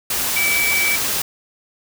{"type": "tone in noise", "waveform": "sine", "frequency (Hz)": 2301, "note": "D7", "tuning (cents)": -36, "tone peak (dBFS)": -17, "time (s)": [0.36, 0.96], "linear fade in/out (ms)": 5, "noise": "white", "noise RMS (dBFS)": -21, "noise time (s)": [0.1, 1.22], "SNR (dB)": 1, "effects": []}